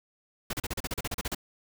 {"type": "noise bursts", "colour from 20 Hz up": "pink", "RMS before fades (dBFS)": -32, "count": 13, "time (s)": [0.5, 1.348], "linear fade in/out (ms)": 5, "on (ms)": 32, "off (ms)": 36, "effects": []}